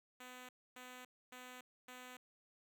5% pulse tone bursts, 251.5 Hz, B3, 32 cents sharp, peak -40 dBFS, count 4, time 0.2-2.17 s, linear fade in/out 5 ms, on 290 ms, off 270 ms, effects none

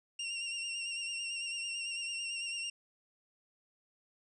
sawtooth tone with vibrato, 2765 Hz, F7, 18 cents flat, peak -33 dBFS, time 0.19-2.7 s, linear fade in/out 5 ms, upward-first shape sine, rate 9 Hz, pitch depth 34 cents each way, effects resampled to 22050 Hz

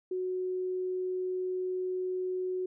sine tone, 368.6 Hz, F#4, 7 cents flat, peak -30 dBFS, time 0.11-2.66 s, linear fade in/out 5 ms, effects none

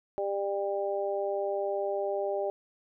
harmonic tone, 198.9 Hz, G3, 25 cents sharp, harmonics 2 / 3 / 4, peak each -32 / -31 / -36 dBFS, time 0.18-2.5 s, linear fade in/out 0 ms, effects none

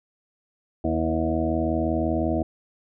harmonic tone with a mistuned harmonic, 79.9 Hz, D#2, 47 cents sharp, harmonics 1 / 2 / 3 / 4 / 6 / 7 / 8 / 9, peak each -28 / -33 / -28 / -26 / -35 / -34 / -29 / -33 dBFS, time 0.84-2.43 s, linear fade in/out 5 ms, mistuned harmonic 4, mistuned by +30 cents, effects none

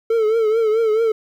triangle tone with vibrato, 443.2 Hz, A4, 13 cents sharp, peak -12 dBFS, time 0.1-1.12 s, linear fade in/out 5 ms, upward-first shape triangle, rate 4.6 Hz, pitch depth 87 cents each way, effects 9-bit

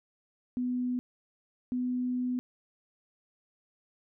sine tone pair in turn, 248.7 / 249.7 Hz, B3 / B3, +12 / +19 cents, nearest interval unison, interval 7 cents, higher second, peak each -28 dBFS, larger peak neither, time 0.57-0.99 / 1.72-2.39 s, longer second, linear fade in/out 0 ms, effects none

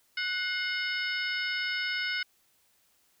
harmonic tone with a mistuned harmonic, 740 Hz, F#5, in tune, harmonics 2 / 3 / 4 / 5 / 6 / 7, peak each -33 / -33 / -37 / -42 / -43 / -39 dBFS, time 0.17-2.23 s, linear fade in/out 5 ms, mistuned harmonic 3, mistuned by -66 cents, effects white hiss -68 dBFS RMS until 3.2 s

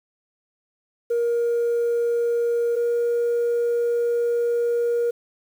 sine tone pair in turn, 471.4 / 473.5 Hz, A#4 / A#4, +19 / +27 cents, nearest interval unison, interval 8 cents, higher second, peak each -17 dBFS, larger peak neither, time 1.1-2.76 / 2.76-5.11 s, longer second, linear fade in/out 10 ms, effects tanh soft clip ceiling -17 dBFS + 8-bit

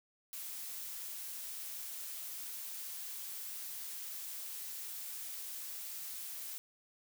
blue noise, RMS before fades -44 dBFS, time 0.33-6.58 s, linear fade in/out 0 ms, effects none

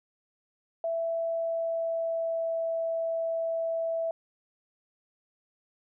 sine tone with pitch glide, 663 to 658.8 Hz, E5 to E5, +10 to -1 cents, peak -27 dBFS, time 0.84-4.11 s, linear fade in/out 2 ms, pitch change -11 cents, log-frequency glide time 1.23-2.58 s, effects none

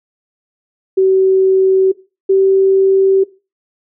sine tone pair in turn, 380.5 / 385.8 Hz, F#4 / G4, +48 / -28 cents, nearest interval unison, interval 24 cents, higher second, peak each -7 dBFS, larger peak neither, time 0.97-1.92 / 2.29-3.24 s, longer neither, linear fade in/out 10 ms, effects noise-tail reverb RT60 0.3 s tail -19 dB re dry

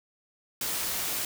white noise, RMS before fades -31 dBFS, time 0.61-1.25 s, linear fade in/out 2 ms, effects none

